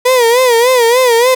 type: tone with vibrato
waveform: 35% pulse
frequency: 486.7 Hz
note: B4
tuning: 25 cents flat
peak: -5 dBFS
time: 0.05-1.35 s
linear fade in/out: 10 ms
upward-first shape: sine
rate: 3.4 Hz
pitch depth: 110 cents each way
effects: 7-bit